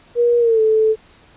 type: tone with pitch glide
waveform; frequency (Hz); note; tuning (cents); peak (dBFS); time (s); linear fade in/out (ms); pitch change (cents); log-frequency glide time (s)
sine; 477.2 to 437.6; A#4 to A4; +41 to -9; -11; 0.15-0.96; 50; -150; 0.39-0.61
effects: pink hiss -49 dBFS RMS until 1.36 s + resampled to 8000 Hz